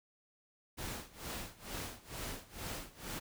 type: noise with tremolo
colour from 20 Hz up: pink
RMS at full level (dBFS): -41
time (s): 0.77-3.2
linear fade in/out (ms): 20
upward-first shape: sine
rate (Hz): 2.2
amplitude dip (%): 90
effects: none